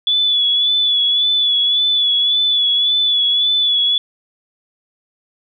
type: tone with vibrato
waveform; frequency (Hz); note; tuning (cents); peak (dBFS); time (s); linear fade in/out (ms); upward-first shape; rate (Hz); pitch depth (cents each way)
sine; 3434; A7; -43; -12; 0.07-3.98; 2; sine; 1.8; 38
effects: none